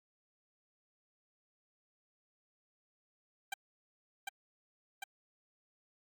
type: tone with echo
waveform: 15% pulse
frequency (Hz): 784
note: G5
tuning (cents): 0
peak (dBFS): -29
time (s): 3.52-3.54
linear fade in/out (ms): 5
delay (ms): 750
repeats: 2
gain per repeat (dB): -2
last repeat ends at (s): 5.04
effects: Opus 48 kbps